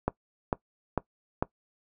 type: click train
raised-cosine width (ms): 1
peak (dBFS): -11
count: 4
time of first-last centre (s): 0.08-1.425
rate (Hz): 2.23
effects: noise-tail reverb RT60 0.1 s tail -20 dB re dry